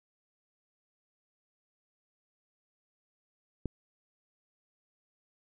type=click; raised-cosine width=3 ms; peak=-20 dBFS; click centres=3.657 s; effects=none